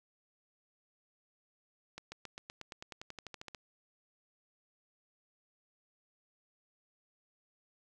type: accelerating click train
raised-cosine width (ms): 0.2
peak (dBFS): -27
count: 17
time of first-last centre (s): 1.98-3.548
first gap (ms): 140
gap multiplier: 0.95
effects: none